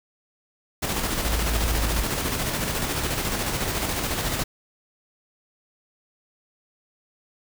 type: noise with tremolo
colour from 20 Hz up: pink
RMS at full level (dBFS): -25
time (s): 0.82-4.44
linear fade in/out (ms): 10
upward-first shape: square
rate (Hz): 14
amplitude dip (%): 35
type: tone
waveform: sine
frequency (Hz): 55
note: A1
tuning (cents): 0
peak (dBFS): -23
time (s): 1.24-2.04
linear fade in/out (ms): 0
effects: none